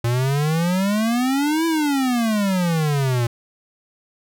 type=exponential two-way sweep; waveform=square; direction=up then down; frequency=115.9 to 334.1 to 115.9 Hz; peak=-18 dBFS; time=0.04-3.27 s; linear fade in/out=5 ms; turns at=1.66 s; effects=none